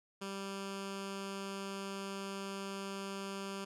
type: tone with notch filter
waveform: 10% pulse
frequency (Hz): 196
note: G3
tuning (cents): 0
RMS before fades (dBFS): -42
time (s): 0.21-3.65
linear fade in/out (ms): 10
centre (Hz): 710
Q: 1.5
effects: low-pass 10000 Hz 12 dB/octave